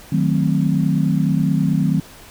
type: chord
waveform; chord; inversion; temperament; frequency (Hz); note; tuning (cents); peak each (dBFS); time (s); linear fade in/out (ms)
sine; D# diminished seventh; none; equal; 155.56 / 185 / 220 / 261.6; D#3 / F#3 / A3 / C4; 0 / 0 / 0 / 0; -18 / -19 / -23 / -22; 0.12-2; 5
effects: pink hiss -42 dBFS RMS until 2.3 s